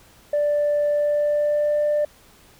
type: tone with pitch glide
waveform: sine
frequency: 587.3 to 593.8 Hz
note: D5 to D5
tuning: 0 to +19 cents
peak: -16 dBFS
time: 0.33-2.05 s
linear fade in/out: 5 ms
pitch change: +19 cents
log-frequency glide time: 0.9-1.84 s
effects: tanh soft clip ceiling -15 dBFS + pink hiss -52 dBFS RMS until 2.59 s